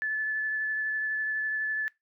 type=tone with vibrato; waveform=sine; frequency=1735 Hz; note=A6; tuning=25 cents flat; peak=-27 dBFS; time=0.02-1.88 s; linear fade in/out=0 ms; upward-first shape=triangle; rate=12 Hz; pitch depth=12 cents each way; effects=noise-tail reverb RT60 0.2 s tail -22 dB re dry